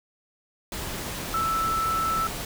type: tone in noise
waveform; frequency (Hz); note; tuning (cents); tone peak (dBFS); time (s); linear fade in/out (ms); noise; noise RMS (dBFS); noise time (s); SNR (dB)
sine; 1320; E6; +2; -23; 1.34-2.27; 2; pink; -33; 0.72-2.45; +7
effects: none